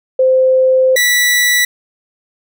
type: tone pair in turn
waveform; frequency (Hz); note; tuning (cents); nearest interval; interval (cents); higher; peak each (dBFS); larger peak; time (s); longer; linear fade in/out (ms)
sine / sawtooth; 519 / 1959.5; C5 / B6; -14 / -14; octave + major seventh; 2300; second; -7 / -6; second; 0.19-0.96 / 0.96-1.65; first; 5
effects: none